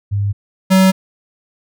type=tone pair in turn; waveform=sine / square; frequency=101 / 189.13 Hz; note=G#2 / F#3; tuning=-48 / +38 cents; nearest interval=major seventh; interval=1086 cents; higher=second; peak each=-14 / -8 dBFS; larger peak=second; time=0.11-0.33 / 0.7-0.92 s; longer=neither; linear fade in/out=20 ms; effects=none